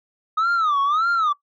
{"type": "tone with vibrato", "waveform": "sine", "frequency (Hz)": 1244.5, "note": "D#6", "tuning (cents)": 0, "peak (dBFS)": -14, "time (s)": [0.37, 1.33], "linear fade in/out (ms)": 10, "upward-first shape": "sine", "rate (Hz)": 1.7, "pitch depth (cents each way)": 200, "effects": ["noise-tail reverb RT60 0.1 s tail -18 dB re dry", "tanh soft clip ceiling -16 dBFS"]}